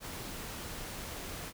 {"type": "noise", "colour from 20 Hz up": "pink", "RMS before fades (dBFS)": -42, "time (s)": [0, 1.53], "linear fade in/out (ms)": 50, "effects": []}